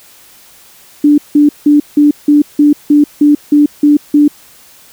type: tone bursts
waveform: sine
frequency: 293.7 Hz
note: D4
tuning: in tune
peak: -3 dBFS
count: 11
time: 1.04-4.28 s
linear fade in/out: 5 ms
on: 140 ms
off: 170 ms
effects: white hiss -41 dBFS RMS until 4.92 s